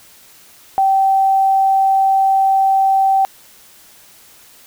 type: tone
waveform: sine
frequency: 775 Hz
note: G5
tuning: 20 cents flat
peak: -10 dBFS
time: 0.78-3.25 s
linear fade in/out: 0 ms
effects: white hiss -45 dBFS RMS until 4.66 s